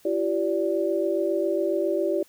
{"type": "tone cluster", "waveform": "sine", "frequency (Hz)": [338.4, 385.7, 581], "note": ["E4", "G4", "D5"], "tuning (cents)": [45, -28, -19], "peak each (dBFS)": -26, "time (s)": [0.05, 2.23], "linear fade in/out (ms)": 5, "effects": ["white hiss -57 dBFS RMS until 2.28 s"]}